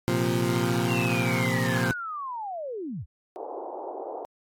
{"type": "chord", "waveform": "20% pulse", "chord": "Bb suspended second", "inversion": "none", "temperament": "equal", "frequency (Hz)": [116.54, 130.81, 174.61], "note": ["Bb2", "C3", "F3"], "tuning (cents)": [0, 0, 0], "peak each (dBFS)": [-22, -24, -23], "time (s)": [0.08, 1.91], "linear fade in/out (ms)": 0}
{"type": "linear sweep", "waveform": "sine", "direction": "down", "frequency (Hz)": [2819, 55.1], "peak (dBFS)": -31, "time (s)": [0.87, 3.06], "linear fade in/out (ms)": 50}
{"type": "band-pass noise", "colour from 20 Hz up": "white", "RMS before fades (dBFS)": -36, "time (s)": [3.36, 4.25], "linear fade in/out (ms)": 0, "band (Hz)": [330, 870], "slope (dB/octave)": 48}
{"effects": ["AAC 48 kbps"]}